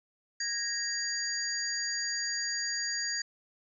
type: tone cluster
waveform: sine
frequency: 1653 / 1860 / 4744 / 6700 Hz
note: G#6 / A#6 / D8 / G#8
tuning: -9 / -4 / +17 / +14 cents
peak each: -39 / -37 / -34 / -36 dBFS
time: 0.4-3.22 s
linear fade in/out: 5 ms
effects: none